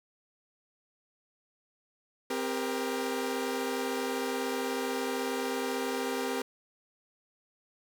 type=tone cluster; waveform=sawtooth; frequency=260.5 / 398.9 / 471.8 Hz; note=C4 / G4 / A#4; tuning=-7 / +30 / +21 cents; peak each=-31 dBFS; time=2.3-6.42 s; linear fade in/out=5 ms; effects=none